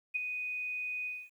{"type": "tone with ADSR envelope", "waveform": "sine", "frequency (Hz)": 2489, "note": "D#7", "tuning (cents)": 0, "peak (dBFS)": -27, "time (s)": [0.14, 1.3], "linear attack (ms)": 19, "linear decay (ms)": 14, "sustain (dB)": -7, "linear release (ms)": 240, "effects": ["11-bit"]}